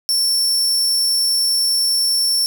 sawtooth tone with amplitude modulation, 5430 Hz, F8, 50 cents flat, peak -11 dBFS, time 0.09-2.46 s, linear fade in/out 0 ms, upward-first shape sine, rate 255 Hz, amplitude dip 25%, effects none

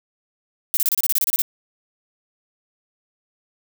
violet noise bursts, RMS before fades -19 dBFS, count 12, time 0.74-1.419 s, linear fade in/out 0 ms, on 30 ms, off 29 ms, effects none

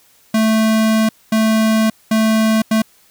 square tone bursts at uneven times, 220 Hz, A3, in tune, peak -12 dBFS, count 4, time 0.34-1.09 / 1.32-1.9 / 2.11-2.62 / 2.71-2.82 s, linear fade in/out 5 ms, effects white hiss -52 dBFS RMS until 3.1 s

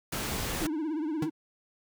pink noise, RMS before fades -33 dBFS, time 0.12-0.67 s, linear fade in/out 5 ms
triangle tone with vibrato, 311.1 Hz, D#4, in tune, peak -27 dBFS, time 0.61-1.3 s, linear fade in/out 10 ms, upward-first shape triangle, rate 17 Hz, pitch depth 130 cents each way
square tone with exponential decay, 154.4 Hz, D#3, 13 cents flat, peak -27 dBFS, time 1.22-1.31 s, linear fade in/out 5 ms, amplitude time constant 18 ms
effects none

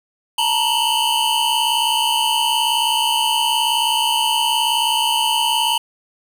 square tone cluster, 886 / 945 / 2921 / 3062 Hz, A5 / A#5 / F#7 / G7, +12 / +23 / -23 / -41 cents, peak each -22 dBFS, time 0.38-5.78 s, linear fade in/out 5 ms, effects 7-bit

